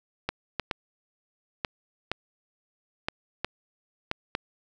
clicks, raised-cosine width 0.3 ms, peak -11 dBFS, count 9, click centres 0.29 / 0.597 / 0.712 / 1.648 / 2.116 / 3.085 / 3.446 / 4.114 / 4.351 s, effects none

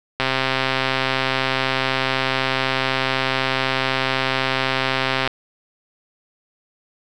click train, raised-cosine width 0.3 ms, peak -3 dBFS, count 671, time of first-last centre 0.2-5.276 s, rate 132 Hz, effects none

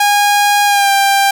sawtooth tone with pitch glide, 819 to 792 Hz, G#5 to G5, -24 to +18 cents, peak -5 dBFS, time 0-1.31 s, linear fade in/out 5 ms, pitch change -58 cents, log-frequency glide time 0.65-0.91 s, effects none

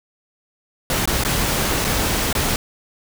pink noise with dropouts, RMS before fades -20 dBFS, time 0.9-2.56 s, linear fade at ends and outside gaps 1 ms, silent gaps 1.056-1.075 / 1.237-1.249 / 1.844-1.848 / 2.328-2.351 s, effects none

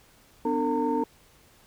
sine tone cluster, 252.8 / 298.3 / 454 / 912 Hz, B3 / D4 / A#4 / A#5, +41 / +27 / -46 / -38 cents, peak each -28 dBFS, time 0.45-1.04 s, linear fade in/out 5 ms, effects tanh soft clip ceiling -15 dBFS + pink hiss -58 dBFS RMS until 1.66 s

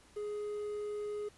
triangle tone with quantisation, 417.2 Hz, G#4, 8 cents sharp, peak -34 dBFS, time 0.16-1.29 s, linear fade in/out 10 ms, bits 10, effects pink hiss -62 dBFS RMS until 1.37 s + resampled to 24000 Hz

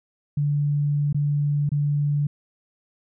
sine tone with dropouts, 145.5 Hz, D3, 16 cents flat, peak -19 dBFS, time 0.37-2.27 s, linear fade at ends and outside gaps 5 ms, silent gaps 1.128-1.145 / 1.692-1.717 s, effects none

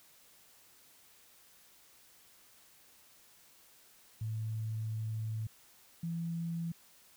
sine tone pair in turn, 110.2 / 167.52 Hz, A2 / E3, +3 / +28 cents, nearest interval perfect fifth, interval 725 cents, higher second, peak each -34 / -34 dBFS, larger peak neither, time 4.21-5.47 / 6.03-6.72 s, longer first, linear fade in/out 5 ms, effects white hiss -62 dBFS RMS until 7.16 s

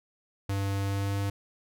square tone with pitch glide, 98.7 to 99.73 Hz, G2 to G2, +12 to +30 cents, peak -28 dBFS, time 0.49-1.3 s, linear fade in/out 5 ms, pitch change +18 cents, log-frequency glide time 0.84-1.18 s, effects none

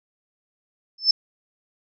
sine tone with exponential growth, 5274 Hz, E8, in tune, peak -9 dBFS, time 0.98-1.11 s, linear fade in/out 5 ms, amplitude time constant 28 ms, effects none

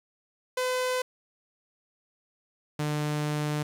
sawtooth tone pair in turn, 507 / 149.65 Hz, B4 / D3, +45 / +33 cents, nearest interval octave + major sixth, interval 2112 cents, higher first, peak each -22 / -23 dBFS, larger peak first, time 0.57-1.02 / 2.79-3.63 s, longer second, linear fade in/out 5 ms, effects low-pass 12000 Hz 12 dB/octave + 9-bit

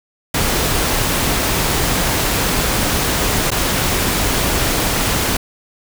pink noise with dropouts, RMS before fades -17 dBFS, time 0.34-5.37 s, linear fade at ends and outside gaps 5 ms, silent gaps 3.505-3.515 s, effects none

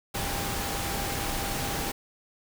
sine tone in noise, 797 Hz, G5, 28 cents sharp, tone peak -38 dBFS, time 0.14-1.92 s, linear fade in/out 10 ms, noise pink, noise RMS -31 dBFS, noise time 0.14-1.92 s, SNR -10 dB, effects none

